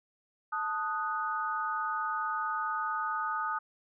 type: chord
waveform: sine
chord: D# diminished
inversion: second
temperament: equal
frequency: 880 / 1244.5 / 1480 Hz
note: A5 / D#6 / F#6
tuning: 0 / 0 / 0 cents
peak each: -36 / -32 / -37 dBFS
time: 0.52-3.59 s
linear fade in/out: 10 ms
effects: none